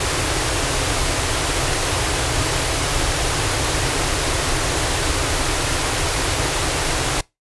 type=band-stop noise; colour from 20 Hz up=pink; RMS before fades=-20 dBFS; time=0-7.21 s; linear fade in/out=5 ms; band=160 to 260 Hz; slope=96 dB/octave; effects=noise-tail reverb RT60 0.2 s tail -23 dB re dry + resampled to 24000 Hz